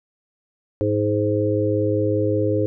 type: harmonic tone with a mistuned harmonic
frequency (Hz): 105.2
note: G#2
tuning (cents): +23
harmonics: 1 / 3 / 4 / 5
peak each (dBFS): -23 / -23 / -23 / -23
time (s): 0.81-2.66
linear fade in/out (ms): 0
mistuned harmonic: 5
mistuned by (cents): -18
effects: none